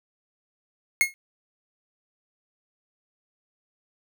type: tone with exponential decay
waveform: 45% pulse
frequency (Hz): 2160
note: C#7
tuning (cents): -45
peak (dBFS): -13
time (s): 1.01-1.14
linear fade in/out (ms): 0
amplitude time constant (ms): 27
effects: none